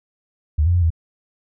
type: tone with pitch steps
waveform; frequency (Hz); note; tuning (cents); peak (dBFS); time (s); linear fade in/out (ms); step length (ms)
sine; 75.6 / 87.2 / 88.4 / 81.9; D#2 / F2 / F2 / E2; -49 / -2 / +22 / -11; -13; 0.58-0.904; 10; 81
effects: none